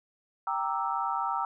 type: chord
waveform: sine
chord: E half-diminished seventh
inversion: first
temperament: equal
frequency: 784 / 932.3 / 1174.7 / 1318.5 Hz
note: G5 / Bb5 / D6 / E6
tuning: 0 / 0 / 0 / 0 cents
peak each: -33 / -32 / -36 / -32 dBFS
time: 0.47-1.45 s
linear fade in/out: 2 ms
effects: none